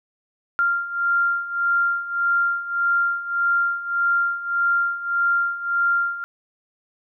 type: beating tone pair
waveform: sine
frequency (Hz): 1390 / 1391.7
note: F6 / F6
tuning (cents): -9 / -6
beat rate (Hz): 1.7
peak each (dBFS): -24 / -20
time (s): 0.59-6.24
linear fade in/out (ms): 0
effects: none